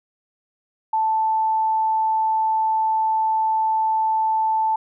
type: tone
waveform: sine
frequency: 880 Hz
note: A5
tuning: in tune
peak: -17 dBFS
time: 0.93-4.76 s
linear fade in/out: 5 ms
effects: none